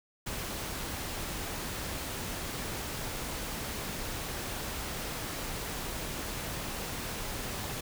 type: noise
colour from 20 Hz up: pink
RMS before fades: -37 dBFS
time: 0.26-7.81 s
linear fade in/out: 10 ms
effects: none